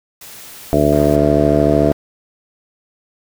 white noise, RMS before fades -36 dBFS, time 0.21-1.16 s, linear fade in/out 5 ms
harmonic tone, 73.42 Hz, D2, in tune, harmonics 1 / 2 / 3 / 4 / 5 / 6 / 7 / 8 / 9, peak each -22 / -19 / -22 / -16 / -20 / -19 / -22 / -22 / -16 dBFS, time 0.73-1.92 s, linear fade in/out 0 ms
5% pulse chord, F half-diminished seventh, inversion first, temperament equal, 103.83 / 123.47 / 155.56 / 174.61 Hz, Ab2 / Cb3 / Eb3 / F3, 0 / 0 / 0 / 0 cents, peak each -26 dBFS, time 0.92-1.93 s, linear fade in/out 5 ms
effects none

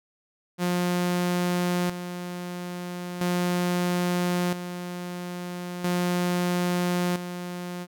sawtooth tone with tremolo, 177.5 Hz, F3, 28 cents sharp, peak -19 dBFS, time 0.58-7.87 s, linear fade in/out 50 ms, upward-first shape square, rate 0.38 Hz, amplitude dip 65%, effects none

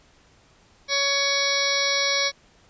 harmonic tone with a mistuned harmonic, 560 Hz, C#5, 18 cents sharp, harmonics 1 / 2 / 3 / 4 / 6 / 7 / 8 / 9 / 10, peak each -29 / -32 / -32 / -26 / -32 / -28 / -29 / -32 / -27 dBFS, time 0.88-2.32 s, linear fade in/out 50 ms, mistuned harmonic 8, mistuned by -47 cents, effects pink hiss -57 dBFS RMS until 2.69 s + resampled to 16000 Hz

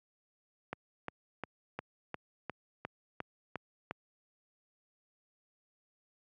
click train, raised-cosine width 0.5 ms, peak -22 dBFS, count 10, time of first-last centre 0.73-3.91 s, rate 2.83 Hz, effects high-pass 100 Hz 12 dB/octave

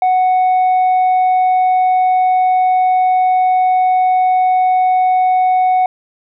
sine tone with tanh clipping, 740 Hz, F#5, in tune, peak -10 dBFS, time 0.02-5.86 s, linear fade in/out 2 ms, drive 2 dB, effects none

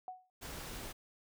sine tone with exponential decay, 740 Hz, F#5, in tune, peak -38 dBFS, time 0.08-0.3 s, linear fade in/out 1 ms, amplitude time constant 47 ms
pink noise, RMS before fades -45 dBFS, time 0.41-0.93 s, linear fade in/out 20 ms
effects none

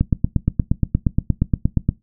click train, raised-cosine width 5 ms, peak -3 dBFS, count 17, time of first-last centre 0.01-1.89 s, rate 8.51 Hz, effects noise-tail reverb RT60 0.2 s tail -19 dB re dry

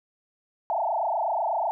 sine tone with frequency modulation, 777 Hz, G5, 16 cents flat, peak -23 dBFS, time 0.7-1.71 s, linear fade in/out 0 ms, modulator 28.1 Hz, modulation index 4.7, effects none

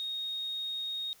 sine tone, 3729 Hz, A#7, in tune, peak -33 dBFS, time 0-1.13 s, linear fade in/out 0 ms, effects white hiss -60 dBFS RMS until 1.2 s

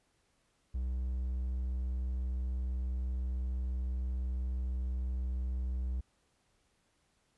triangle tone, 63 Hz, B1, 35 cents sharp, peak -30 dBFS, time 0.74-6.01 s, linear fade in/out 10 ms, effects pink hiss -74 dBFS RMS until 7.37 s + resampled to 24000 Hz

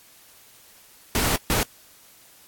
pink noise bursts at uneven times, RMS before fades -22 dBFS, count 2, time 1.15-1.36 / 1.5-1.63 s, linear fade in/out 0 ms, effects white hiss -52 dBFS RMS until 2.47 s + AAC 64 kbps

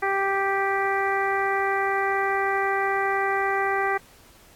harmonic tone, 392 Hz, G4, in tune, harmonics 1 / 2 / 3 / 4 / 5 / 6, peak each -27 / -26 / -29 / -30 / -28 / -38 dBFS, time 0.02-3.98 s, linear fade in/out 10 ms, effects pink hiss -53 dBFS RMS until 4.55 s + AAC 64 kbps

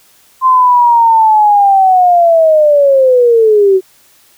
sine linear sweep, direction down, 1046.5 to 370 Hz, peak -4 dBFS, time 0.41-3.81 s, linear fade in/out 50 ms, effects white hiss -47 dBFS RMS until 4.37 s

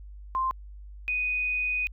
sine tone pair in turn, 1046.5 / 2489 Hz, C6 / D#7, 0 / 0 cents, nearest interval octave + minor third, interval 1500 cents, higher second, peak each -24 / -25 dBFS, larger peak first, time 0.35-0.51 / 1.08-1.87 s, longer second, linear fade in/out 0 ms, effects added 50 Hz sine -41 dBFS peak until 1.92 s

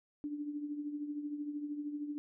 sine tone with tremolo, 293.7 Hz, D4, in tune, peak -34 dBFS, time 0.24-2.18 s, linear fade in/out 0 ms, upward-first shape triangle, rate 13 Hz, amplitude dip 65%, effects none

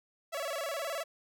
sawtooth tone with vibrato, 610 Hz, D#5, 34 cents flat, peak -30 dBFS, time 0.32-1.04 s, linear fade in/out 20 ms, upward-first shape square, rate 19 Hz, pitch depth 140 cents each way, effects none

